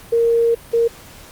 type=tone pair in turn; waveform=sine; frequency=464.5 / 464.5 Hz; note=A#4 / A#4; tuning=-6 / -6 cents; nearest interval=unison; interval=0 cents; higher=neither; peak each=-12 dBFS; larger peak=neither; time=0.12-0.55 / 0.73-0.88 s; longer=first; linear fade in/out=10 ms; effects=pink hiss -41 dBFS RMS until 1.31 s + Opus 48 kbps